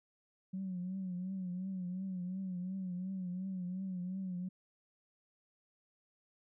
sine tone with vibrato, 185 Hz, F#3, in tune, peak -36 dBFS, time 0.53-4.49 s, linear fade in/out 10 ms, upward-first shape triangle, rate 2.8 Hz, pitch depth 84 cents each way, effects tanh soft clip ceiling -32 dBFS

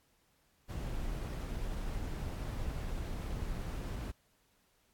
brown noise, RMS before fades -38 dBFS, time 0.68-4.12 s, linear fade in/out 20 ms, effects pink hiss -72 dBFS RMS until 4.93 s + AAC 64 kbps

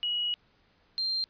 sine tone pair in turn, 2909 / 4172 Hz, F#7 / C8, -30 / -6 cents, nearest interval tritone, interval 624 cents, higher second, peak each -27 dBFS, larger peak neither, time 0.03-0.34 / 0.98-1.24 s, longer first, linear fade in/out 0 ms, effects pink hiss -66 dBFS RMS until 1.29 s + resampled to 11025 Hz

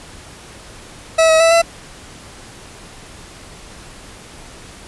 40% pulse tone with pitch steps, 649 / 640 / 659 / 671 Hz, E5 / D#5 / E5 / E5, -27 / +49 / -1 / +31 cents, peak -8 dBFS, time 1.18-1.62 s, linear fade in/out 10 ms, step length 110 ms, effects pink hiss -38 dBFS RMS until 4.87 s + resampled to 24000 Hz

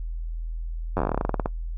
slowing click train, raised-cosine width 1 ms, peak -10 dBFS, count 18, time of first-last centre 0.97-1.459 s, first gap 10 ms, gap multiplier 1.12, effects noise-tail reverb RT60 0.1 s tail -21 dB re dry + added 41 Hz sine -28 dBFS peak until 1.77 s

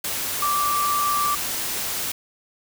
sine tone in noise, 1170 Hz, D6, 7 cents flat, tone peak -20 dBFS, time 0.42-1.35 s, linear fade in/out 5 ms, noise white, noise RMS -27 dBFS, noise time 0.04-2.12 s, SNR +4 dB, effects none

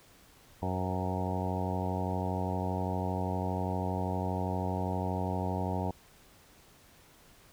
harmonic tone with a mistuned harmonic, 92.5 Hz, F#2, in tune, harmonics 1 / 2 / 3 / 4 / 5 / 6 / 7 / 8 / 9 / 10, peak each -34 / -36 / -40 / -42 / -42 / -44 / -41 / -41 / -41 / -41 dBFS, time 0.62-5.91 s, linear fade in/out 5 ms, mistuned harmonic 6, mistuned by -35 cents, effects pink hiss -59 dBFS RMS until 7.52 s

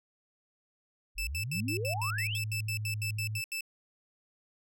sine exponential sweep, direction up, 38 to 3785 Hz, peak -34 dBFS, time 1.15-2.39 s, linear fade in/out 50 ms
sawtooth tone bursts, 2637 Hz, E7, in tune, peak -30 dBFS, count 15, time 1.18-3.608 s, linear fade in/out 2 ms, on 90 ms, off 77 ms
sine tone with vibrato, 107 Hz, A2, 48 cents flat, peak -33 dBFS, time 1.53-3.42 s, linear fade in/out 50 ms, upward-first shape sine, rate 1.2 Hz, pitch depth 13 cents each way
effects none

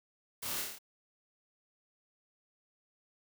white noise with echo, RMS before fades -40 dBFS, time 0.42-0.62 s, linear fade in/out 10 ms, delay 28 ms, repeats 6, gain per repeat -2 dB, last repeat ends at 0.788 s, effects none

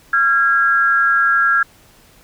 sine tone pair together, 1373 / 1641.8 Hz, F6 / G#6, -30 / -20 cents, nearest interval minor third, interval 310 cents, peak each -14 dBFS, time 0.13-1.63 s, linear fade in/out 5 ms, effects pink hiss -49 dBFS RMS until 2.23 s

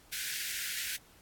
pink high-pass noise, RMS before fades -37 dBFS, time 0.12-0.97 s, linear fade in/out 10 ms, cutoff 1500 Hz, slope 96 dB/octave, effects pink hiss -60 dBFS RMS until 1.21 s + AAC 64 kbps

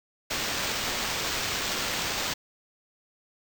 blue noise with sample-and-hold, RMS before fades -30 dBFS, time 0.3-2.34 s, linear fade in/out 10 ms, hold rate 11025 Hz, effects none

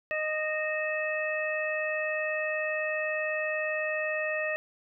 harmonic tone with a mistuned harmonic, 618 Hz, D#5, 12 cents flat, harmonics 1 / 2 / 3 / 4, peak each -31 / -41 / -32 / -35 dBFS, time 0.11-4.56 s, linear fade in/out 0 ms, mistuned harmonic 4, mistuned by +84 cents, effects none

